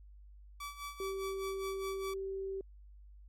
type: tone with tremolo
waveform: sawtooth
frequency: 1151 Hz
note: D6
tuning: 35 cents flat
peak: -36 dBFS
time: 0.6-2.14 s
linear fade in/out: 5 ms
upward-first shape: sine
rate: 4.9 Hz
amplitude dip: 75%
type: tone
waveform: sine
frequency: 387 Hz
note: G4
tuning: 22 cents flat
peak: -36 dBFS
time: 1-2.61 s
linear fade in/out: 2 ms
effects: added 50 Hz sine -52 dBFS peak until 3.28 s + MP3 64 kbps